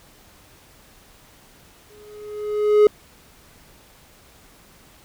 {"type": "tone with exponential growth", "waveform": "triangle", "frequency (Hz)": 420, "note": "G#4", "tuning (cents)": 19, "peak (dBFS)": -6, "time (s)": [1.9, 2.87], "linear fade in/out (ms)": 2, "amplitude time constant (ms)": 210, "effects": ["pink hiss -51 dBFS RMS until 5.04 s"]}